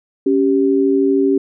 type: tone pair together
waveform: sine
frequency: 277.2 / 390.2 Hz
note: C#4 / G4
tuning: 0 / -8 cents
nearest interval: tritone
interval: 592 cents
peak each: -14 dBFS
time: 0.26-1.38 s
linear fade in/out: 5 ms
effects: none